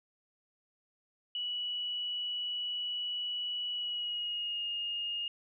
sine tone with pitch glide, 2941 to 2844 Hz, F#7 to F7, -11 to +31 cents, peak -33 dBFS, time 1.35-5.28 s, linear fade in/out 2 ms, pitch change -58 cents, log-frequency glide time 3.71-4.65 s, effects none

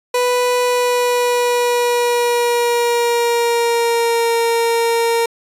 30% pulse tone with pitch glide, 493.9 to 463.5 Hz, B4 to A#4, 0 to -10 cents, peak -11 dBFS, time 0.14-5.26 s, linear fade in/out 5 ms, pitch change -110 cents, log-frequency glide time 0.6-4.35 s, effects resampled to 32000 Hz

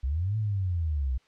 sine linear two-way sweep, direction up then down, 60.2 to 110.6 to 60.2 Hz, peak -25 dBFS, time 0.03-1.18 s, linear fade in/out 10 ms, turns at 0.37 s, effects white hiss -65 dBFS RMS until 1.27 s + low-pass 4000 Hz 12 dB/octave

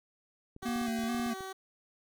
clicks, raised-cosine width 3 ms, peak -35 dBFS, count 12, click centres 0.564 / 0.629 / 0.687 / 0.76 / 0.814 / 0.884 / 0.99 / 1.038 / 1.147 / 1.197 / 1.263 / 1.407 s
15% pulse tone, 381.2 Hz, G4, 48 cents flat, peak -33 dBFS, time 0.62-1.53 s, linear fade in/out 10 ms
square tone with vibrato, 233.1 Hz, A#3, in tune, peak -32 dBFS, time 0.65-1.34 s, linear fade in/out 10 ms, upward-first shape square, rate 2.3 Hz, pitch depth 35 cents each way
effects none

